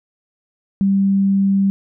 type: tone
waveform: sine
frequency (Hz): 196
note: G3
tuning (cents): 0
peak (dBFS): -12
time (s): 0.81-1.7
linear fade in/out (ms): 0
effects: none